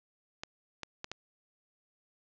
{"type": "clicks", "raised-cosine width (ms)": 0.2, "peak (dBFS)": -21, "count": 4, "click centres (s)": [0.435, 0.833, 1.044, 1.116], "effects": ["resampled to 16000 Hz", "10-bit"]}